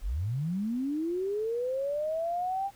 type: linear sweep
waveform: sine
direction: up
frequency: 31.88 to 802 Hz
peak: -28 dBFS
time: 0.01-2.71 s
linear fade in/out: 50 ms
effects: pink hiss -58 dBFS RMS until 2.75 s